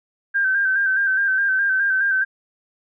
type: tone with vibrato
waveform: sine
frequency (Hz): 1568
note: G6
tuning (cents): 0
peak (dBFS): -16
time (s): 0.34-2.25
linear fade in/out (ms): 20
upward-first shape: square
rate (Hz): 4.8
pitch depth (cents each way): 38
effects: none